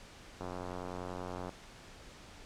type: click train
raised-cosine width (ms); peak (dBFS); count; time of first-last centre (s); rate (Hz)
1; -27; 99; 0.41-1.493; 90.5
effects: pink hiss -53 dBFS RMS until 2.45 s + low-pass 7000 Hz 12 dB/octave